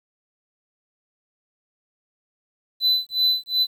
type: tone with tremolo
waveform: triangle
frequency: 4008 Hz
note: B7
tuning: 25 cents sharp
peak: -14 dBFS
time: 2.8-3.67 s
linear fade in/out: 50 ms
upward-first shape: sine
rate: 2.7 Hz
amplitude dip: 100%
effects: 9-bit